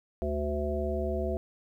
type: harmonic tone with a mistuned harmonic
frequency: 73.42 Hz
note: D2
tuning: in tune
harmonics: 1 / 3 / 5 / 7 / 9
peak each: -32 / -37 / -34 / -37 / -34 dBFS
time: 0.22-1.37 s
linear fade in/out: 0 ms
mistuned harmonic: 5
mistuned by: +23 cents
effects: 11-bit